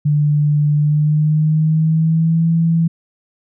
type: tone with pitch glide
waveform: sine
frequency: 148.1 to 165.28 Hz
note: D3 to E3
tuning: +15 to +5 cents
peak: -11 dBFS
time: 0.05-2.88 s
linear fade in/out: 10 ms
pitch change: +190 cents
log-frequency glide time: 0.76-2.48 s
effects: none